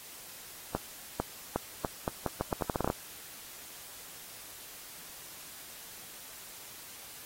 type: accelerating click train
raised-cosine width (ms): 1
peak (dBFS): -15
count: 15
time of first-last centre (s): 0.75-2.901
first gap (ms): 450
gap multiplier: 0.8
effects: white hiss -48 dBFS RMS until 7.25 s + AAC 48 kbps